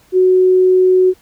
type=tone; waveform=sine; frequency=370 Hz; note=F#4; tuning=in tune; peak=-7 dBFS; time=0.12-1.14 s; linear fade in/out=50 ms; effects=pink hiss -51 dBFS RMS until 1.21 s